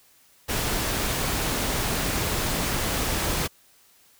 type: noise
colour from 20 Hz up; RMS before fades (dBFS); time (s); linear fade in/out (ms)
pink; -26; 0.48-3.48; 20
effects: white hiss -58 dBFS RMS until 4.19 s